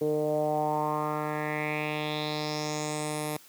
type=tone with low-pass filter sweep; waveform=10% pulse; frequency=151.5 Hz; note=D#3; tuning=46 cents flat; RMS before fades=-30 dBFS; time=0.01-3.37 s; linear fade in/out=5 ms; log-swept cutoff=430 to 12000 Hz; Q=4.1; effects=white hiss -54 dBFS RMS until 3.48 s + high-pass 100 Hz 12 dB/octave